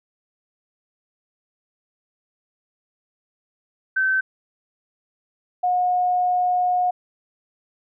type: tone pair in turn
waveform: sine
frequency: 1539 / 723 Hz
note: G6 / F#5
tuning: -32 / -40 cents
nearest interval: octave + minor second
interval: 1308 cents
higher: first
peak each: -17 dBFS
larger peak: neither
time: 3.96-4.21 / 5.63-6.91 s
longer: second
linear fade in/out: 10 ms
effects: none

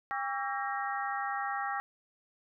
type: harmonic tone with a mistuned harmonic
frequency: 267.8 Hz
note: C4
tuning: 40 cents sharp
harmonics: 3 / 4 / 5 / 6 / 7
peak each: -35 / -39 / -38 / -43 / -39 dBFS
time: 0.11-1.8 s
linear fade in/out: 0 ms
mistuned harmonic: 4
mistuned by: +100 cents
effects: none

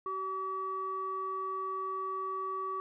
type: tone with low-pass filter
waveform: square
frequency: 381.5 Hz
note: G4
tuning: 47 cents flat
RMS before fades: -36 dBFS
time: 0.06-2.8 s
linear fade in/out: 0 ms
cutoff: 1100 Hz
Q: 9.6
effects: none

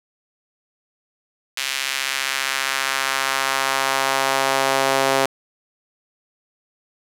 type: tone with high-pass filter sweep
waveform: sawtooth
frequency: 135 Hz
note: C#3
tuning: 45 cents flat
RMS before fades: -21 dBFS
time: 1.57-5.26 s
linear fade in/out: 5 ms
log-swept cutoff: 2500 to 530 Hz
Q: 1.1
effects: low-pass 12000 Hz 12 dB/octave + 7-bit

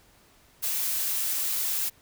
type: noise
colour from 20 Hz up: blue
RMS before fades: -28 dBFS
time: 0.62-1.9 s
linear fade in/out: 20 ms
effects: pink hiss -59 dBFS RMS until 2.01 s

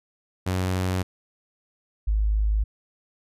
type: tone pair in turn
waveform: sawtooth / sine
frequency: 92.5 / 52.53 Hz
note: F#2 / G#1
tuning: 0 / +20 cents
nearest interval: minor seventh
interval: 980 cents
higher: first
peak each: -19 dBFS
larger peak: neither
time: 0.46-1.03 / 2.07-2.64 s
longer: neither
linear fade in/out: 10 ms
effects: resampled to 32000 Hz

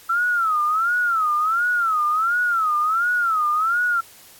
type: tone with vibrato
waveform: sine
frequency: 1327 Hz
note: E6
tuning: 11 cents sharp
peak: -17 dBFS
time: 0.09-4.01 s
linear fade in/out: 10 ms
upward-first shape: sine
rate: 1.4 Hz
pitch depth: 170 cents each way
effects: white hiss -47 dBFS RMS until 4.39 s + AAC 64 kbps

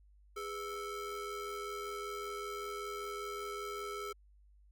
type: ring-modulated tone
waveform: square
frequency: 451.3 Hz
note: A4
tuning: 44 cents sharp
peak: -37 dBFS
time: 0.36-4.13 s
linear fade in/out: 10 ms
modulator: 860 Hz
effects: added 50 Hz sine -60 dBFS peak until 4.71 s

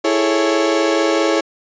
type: chord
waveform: 35% pulse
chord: A major seventh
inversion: second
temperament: equal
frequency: 329.6 / 415.3 / 440 / 554.4 Hz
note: E4 / G#4 / A4 / C#5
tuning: 0 / 0 / 0 / 0 cents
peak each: -16 / -19 / -21 / -17 dBFS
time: 0.04-1.41 s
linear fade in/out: 10 ms
effects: resampled to 16000 Hz

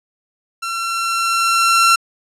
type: tone with level ramp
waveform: sawtooth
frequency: 1357 Hz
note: E6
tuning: 50 cents sharp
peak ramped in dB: -18 to -5 dBFS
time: 0.62-1.96 s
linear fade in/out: 10 ms
effects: low-pass 11000 Hz 12 dB/octave

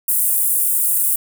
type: high-pass noise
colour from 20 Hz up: pink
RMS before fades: -17 dBFS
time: 0.08-1.16 s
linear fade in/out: 5 ms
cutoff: 8800 Hz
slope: 48 dB/octave
effects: none

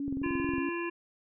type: tone with vibrato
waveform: sine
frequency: 276.7 Hz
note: C#4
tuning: 3 cents flat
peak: -31 dBFS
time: 0-0.69 s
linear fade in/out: 2 ms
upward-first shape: sine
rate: 4.8 Hz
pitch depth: 44 cents each way
type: click train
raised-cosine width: 3 ms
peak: -26 dBFS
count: 12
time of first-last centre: 0.08-0.582 s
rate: 21.9 Hz
type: harmonic tone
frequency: 342.8 Hz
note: F4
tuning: 32 cents flat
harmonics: 1 / 3 / 5 / 7 / 8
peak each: -33 / -39 / -41 / -43 / -42 dBFS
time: 0.23-0.9 s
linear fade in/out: 10 ms
effects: none

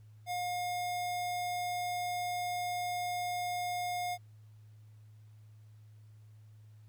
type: tone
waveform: square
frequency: 714 Hz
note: F5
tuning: 38 cents sharp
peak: -34 dBFS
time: 0.26-4.18 s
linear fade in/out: 50 ms
effects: added 107 Hz sine -53 dBFS peak until 6.88 s + pink hiss -74 dBFS RMS until 6.88 s

